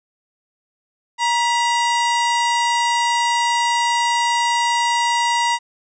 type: harmonic tone with a mistuned harmonic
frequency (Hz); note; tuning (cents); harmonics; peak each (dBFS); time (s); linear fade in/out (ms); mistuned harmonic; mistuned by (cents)
945; A#5; +23; 1 / 2 / 3 / 4 / 5 / 6 / 7 / 8 / 9; -17 / -23 / -27 / -29 / -31 / -33 / -34 / -35 / -36; 1.18-5.59; 50; 2; +74
effects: none